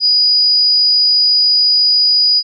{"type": "tone with amplitude modulation", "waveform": "sine", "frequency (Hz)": 4923, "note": "D#8", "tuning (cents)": -19, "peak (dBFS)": -7, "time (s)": [0, 2.43], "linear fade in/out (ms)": 50, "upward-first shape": "sine", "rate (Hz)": 243, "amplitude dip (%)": 25, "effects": []}